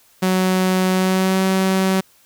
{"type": "tone with pitch glide", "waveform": "sawtooth", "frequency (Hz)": [186, 189.8], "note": ["F#3", "F#3"], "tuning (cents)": [9, 44], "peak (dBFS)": -11, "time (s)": [0.22, 2.01], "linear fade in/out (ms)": 10, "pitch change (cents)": 35, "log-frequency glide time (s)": [0.92, 1.41], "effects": ["white hiss -54 dBFS RMS until 2.25 s"]}